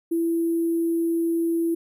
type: tone with sample-and-hold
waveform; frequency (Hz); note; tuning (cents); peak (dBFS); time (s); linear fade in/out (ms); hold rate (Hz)
sine; 333.6; E4; +21; -20; 0.11-1.75; 10; 11025
effects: none